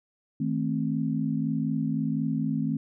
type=chord; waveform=sine; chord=A diminished; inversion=second; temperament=just; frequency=158.4 / 220 / 264 Hz; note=Eb3 / A3 / C4; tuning=+31 / 0 / +16 cents; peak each=-29 dBFS; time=0.4-2.77 s; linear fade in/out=5 ms; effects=none